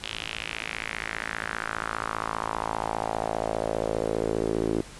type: tone with band-pass filter sweep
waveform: sawtooth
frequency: 55 Hz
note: A1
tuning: in tune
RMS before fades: -30 dBFS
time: 0.03-4.81 s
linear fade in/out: 0 ms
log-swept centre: 3200 to 350 Hz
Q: 3
effects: pink hiss -45 dBFS RMS until 4.99 s + resampled to 24000 Hz